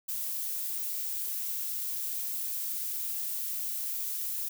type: noise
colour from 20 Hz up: violet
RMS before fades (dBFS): -34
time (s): 0.08-4.49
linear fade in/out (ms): 10
effects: none